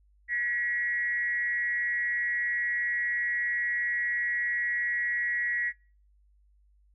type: tone with frequency modulation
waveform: sine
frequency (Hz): 1922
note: B6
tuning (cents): -48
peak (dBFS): -26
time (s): 0.28-5.73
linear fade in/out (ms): 50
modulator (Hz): 227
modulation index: 0.49
effects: noise-tail reverb RT60 0.4 s tail -25 dB re dry + added 50 Hz sine -60 dBFS peak until 6.94 s